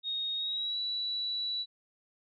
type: tone with pitch glide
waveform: sine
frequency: 3729 to 3937 Hz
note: A#7 to B7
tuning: 0 to -6 cents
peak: -31 dBFS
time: 0.03-1.66 s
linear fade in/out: 50 ms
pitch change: +94 cents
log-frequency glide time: 0.35-0.79 s
effects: none